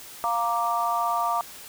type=chord; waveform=sine; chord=Bb major; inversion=second; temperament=equal; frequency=698.5 / 932.3 / 1174.7 Hz; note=F5 / Bb5 / D6; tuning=0 / 0 / 0 cents; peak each=-27 / -27 / -26 dBFS; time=0.24-1.41 s; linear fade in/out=0 ms; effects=white hiss -43 dBFS RMS until 1.68 s